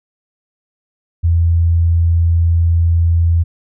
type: tone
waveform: sine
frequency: 84.1 Hz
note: E2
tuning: 35 cents sharp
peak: -9 dBFS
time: 1.23-3.44 s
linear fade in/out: 20 ms
effects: none